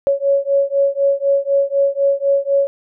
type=beating tone pair; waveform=sine; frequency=554.4 / 558.4 Hz; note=C#5 / C#5; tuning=0 / +13 cents; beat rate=4 Hz; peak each=-16 dBFS; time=0.07-2.67 s; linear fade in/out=0 ms; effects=none